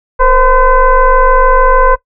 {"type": "tone with frequency modulation", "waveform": "sine", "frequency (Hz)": 523.3, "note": "C5", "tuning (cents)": 0, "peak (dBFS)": -4, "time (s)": [0.19, 1.96], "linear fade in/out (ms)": 20, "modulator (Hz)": 500, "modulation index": 1.6, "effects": ["noise-tail reverb RT60 0.1 s tail -19 dB re dry"]}